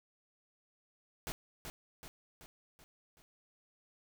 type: noise with echo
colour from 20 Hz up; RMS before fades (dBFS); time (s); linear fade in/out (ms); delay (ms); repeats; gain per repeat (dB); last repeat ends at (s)
pink; -40; 1.27-1.32; 0; 380; 5; -5; 3.22
effects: none